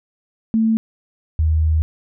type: tone pair in turn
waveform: sine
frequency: 222.9 / 78.81 Hz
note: A3 / D#2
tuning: +23 / +23 cents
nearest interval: octave + tritone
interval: 1800 cents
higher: first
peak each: -13 dBFS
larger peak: neither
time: 0.54-0.77 / 1.39-1.82 s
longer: second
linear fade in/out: 0 ms
effects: none